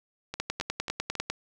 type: two click trains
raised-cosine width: 0.2 ms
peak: -17 / -12 dBFS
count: 4 / 10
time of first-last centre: 0.34-1.153 / 0.4-1.3 s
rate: 3.69 / 10 Hz
effects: none